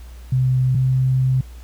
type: tone pair in turn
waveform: sine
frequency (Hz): 128.8 / 130.22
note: C3 / C3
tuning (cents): -27 / -8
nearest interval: unison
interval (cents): 19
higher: second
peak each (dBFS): -14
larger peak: neither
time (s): 0.32-0.75 / 0.75-1.41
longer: second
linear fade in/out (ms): 5
effects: added 60 Hz sine -35 dBFS peak until 1.63 s + pink hiss -50 dBFS RMS until 1.63 s